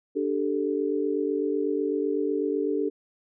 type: chord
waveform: sine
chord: D suspended fourth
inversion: none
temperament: equal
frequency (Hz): 293.7 / 392 / 440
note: D4 / G4 / A4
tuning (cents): 0 / 0 / 0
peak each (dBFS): -28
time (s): 0.15-2.9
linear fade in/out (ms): 20
effects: none